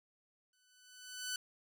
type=tone with exponential growth; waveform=10% pulse; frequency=1498 Hz; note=F#6; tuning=21 cents sharp; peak=-27 dBFS; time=0.53-1.36 s; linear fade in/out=2 ms; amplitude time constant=180 ms; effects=none